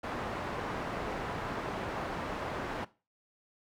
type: low-pass noise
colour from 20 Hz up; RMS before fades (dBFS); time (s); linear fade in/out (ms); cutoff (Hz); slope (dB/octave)
white; -37; 0.03-2.85; 10; 1100; 12
effects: noise-tail reverb RT60 0.3 s tail -18 dB re dry